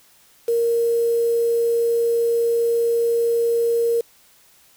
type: tone with quantisation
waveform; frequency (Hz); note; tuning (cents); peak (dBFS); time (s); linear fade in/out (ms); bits
sine; 466.2; A#4; 0; -16; 0.48-4.01; 5; 6
effects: white hiss -54 dBFS RMS until 4.76 s